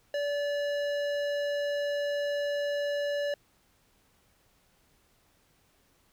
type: tone with hard clipping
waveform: triangle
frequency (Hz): 577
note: D5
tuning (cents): -31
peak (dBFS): -30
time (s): 0.14-3.34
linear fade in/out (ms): 2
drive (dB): 18
effects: pink hiss -67 dBFS RMS until 6.12 s